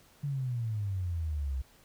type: exponential sweep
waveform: sine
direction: down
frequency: 146.3 to 64 Hz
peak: -30 dBFS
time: 0.23-1.62 s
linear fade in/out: 10 ms
effects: pink hiss -61 dBFS RMS until 1.84 s